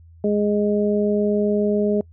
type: harmonic tone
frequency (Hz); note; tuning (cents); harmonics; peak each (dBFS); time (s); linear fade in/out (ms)
207.3; G#3; -3; 1 / 2 / 3; -20 / -20 / -25; 0.24-2.01; 2
effects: noise-tail reverb RT60 0.1 s tail -25 dB re dry + added 83 Hz sine -44 dBFS peak until 2.12 s